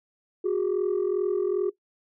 sine tone pair together, 365.1 / 407.6 Hz, F#4 / G#4, -23 / -32 cents, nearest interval major second, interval 191 cents, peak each -23 / -25 dBFS, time 0.44-1.7 s, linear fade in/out 10 ms, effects noise-tail reverb RT60 0.1 s tail -18 dB re dry + tanh soft clip ceiling -19 dBFS

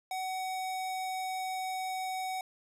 square tone, 751 Hz, F#5, 26 cents sharp, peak -34 dBFS, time 0.11-2.41 s, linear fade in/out 2 ms, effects resampled to 32000 Hz

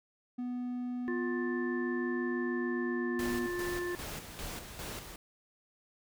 triangle tone with pitch glide, 246.9 to 243.5 Hz, B3 to B3, 0 to -24 cents, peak -32 dBFS, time 0.38-3.47 s, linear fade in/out 10 ms, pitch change -24 cents, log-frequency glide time 2.2-3.15 s
harmonic tone, 352.9 Hz, F4, 18 cents sharp, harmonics 1 / 3 / 5, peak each -34 / -45 / -40 dBFS, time 1.08-3.95 s, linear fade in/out 0 ms
pink noise with tremolo, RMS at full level -41 dBFS, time 3.19-5.16 s, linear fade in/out 2 ms, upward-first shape square, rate 2.5 Hz, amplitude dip 50%
effects none

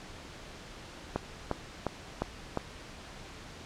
click train, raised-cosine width 1 ms, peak -15 dBFS, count 5, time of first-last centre 1.16-2.573 s, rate 2.83 Hz, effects pink hiss -47 dBFS RMS until 3.65 s + low-pass 6000 Hz 12 dB/octave

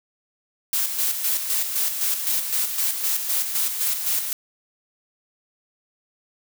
blue noise with tremolo, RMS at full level -22 dBFS, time 0.73-4.33 s, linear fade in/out 2 ms, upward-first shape square, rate 3.9 Hz, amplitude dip 50%, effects none

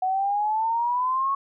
sine exponential sweep, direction up, 740 to 1108.7 Hz, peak -21 dBFS, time 0.02-1.35 s, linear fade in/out 5 ms, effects none

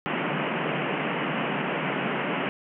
pink band-pass noise, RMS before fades -28 dBFS, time 0.06-2.49 s, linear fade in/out 0 ms, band 140 to 3000 Hz, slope 96 dB/octave, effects none

